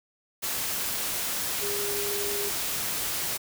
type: tone in noise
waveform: sine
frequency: 407.1 Hz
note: G#4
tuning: 35 cents flat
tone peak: -32 dBFS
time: 1.61-2.5 s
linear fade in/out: 20 ms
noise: white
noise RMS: -30 dBFS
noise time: 0.42-3.38 s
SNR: -5 dB
effects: none